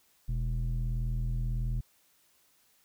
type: tone with low-pass filter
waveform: square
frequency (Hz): 40.78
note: E1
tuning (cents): -18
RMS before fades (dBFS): -31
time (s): 0.28-1.81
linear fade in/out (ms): 10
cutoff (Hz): 140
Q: 2.3
effects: white hiss -67 dBFS RMS until 2.84 s